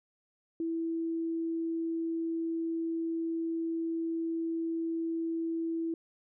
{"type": "tone", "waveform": "sine", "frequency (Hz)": 329.4, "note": "E4", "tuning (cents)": -1, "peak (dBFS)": -30, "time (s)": [0.6, 5.94], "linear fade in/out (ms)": 2, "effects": []}